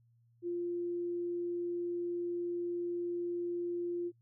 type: tone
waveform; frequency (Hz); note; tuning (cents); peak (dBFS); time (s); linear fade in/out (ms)
sine; 348.3; F4; -5; -33; 0.42-4.12; 50
effects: noise-tail reverb RT60 0.1 s tail -25 dB re dry + added 117 Hz sine -65 dBFS peak until 4.21 s